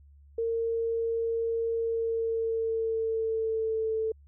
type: tone with pitch glide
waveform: sine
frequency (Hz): 458 to 441.9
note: A#4 to A4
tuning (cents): -31 to +7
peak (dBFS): -26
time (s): 0.38-4.12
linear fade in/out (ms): 5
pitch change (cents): -62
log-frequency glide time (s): 1.78-3.93
effects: added 71 Hz sine -52 dBFS peak until 4.27 s